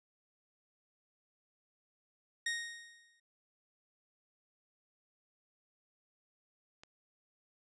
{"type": "tone with exponential decay", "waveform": "sawtooth", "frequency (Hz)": 1864.7, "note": "A#6", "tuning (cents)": 0, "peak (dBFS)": -28, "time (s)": [2.46, 3.2], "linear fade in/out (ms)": 5, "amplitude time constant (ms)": 160}
{"type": "click", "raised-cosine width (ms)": 0.2, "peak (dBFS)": -35, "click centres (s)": 6.835}
{"effects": ["resampled to 22050 Hz"]}